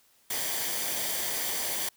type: noise with comb filter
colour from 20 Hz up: white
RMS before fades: -31 dBFS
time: 0.3-1.89 s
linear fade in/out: 5 ms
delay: 0.75 ms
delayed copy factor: -0.5
effects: white hiss -64 dBFS RMS until 1.96 s